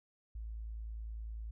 sine tone, 55 Hz, A1, in tune, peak -40 dBFS, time 0.35-1.51 s, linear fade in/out 5 ms, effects none

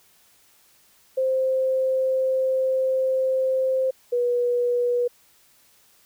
sine tone pair in turn, 523.3 / 486.1 Hz, C5 / B4, 0 / -28 cents, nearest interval minor second, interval 128 cents, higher first, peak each -19 dBFS, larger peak neither, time 1.17-3.91 / 4.12-5.08 s, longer first, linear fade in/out 10 ms, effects white hiss -58 dBFS RMS until 6.05 s

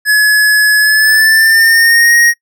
square tone with pitch glide, 1700 to 1875.4 Hz, G#6 to A#6, +40 to +10 cents, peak -6 dBFS, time 0.05-2.34 s, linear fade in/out 50 ms, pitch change +170 cents, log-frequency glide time 0.8-2.14 s, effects noise-tail reverb RT60 0.1 s tail -23 dB re dry

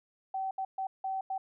sine tone bursts at uneven times, 767 Hz, G5, 38 cents flat, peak -31 dBFS, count 5, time 0.34-0.51 / 0.58-0.65 / 0.78-0.87 / 1.04-1.21 / 1.3-1.38 s, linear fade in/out 5 ms, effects none

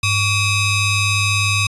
sawtooth ring-modulated tone, 1237 Hz, D#6, 10 cents flat, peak -8 dBFS, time 0.03-1.67 s, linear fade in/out 5 ms, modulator 1340 Hz, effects resampled to 24000 Hz

